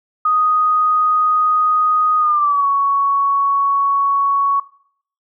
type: tone with pitch glide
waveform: sine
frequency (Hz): 1244.5 to 1115.1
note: D#6 to C#6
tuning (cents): 0 to +10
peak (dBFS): -12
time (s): 0.25-4.6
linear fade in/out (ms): 5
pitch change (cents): -190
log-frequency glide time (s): 2.18-2.66
effects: noise-tail reverb RT60 0.6 s tail -19 dB re dry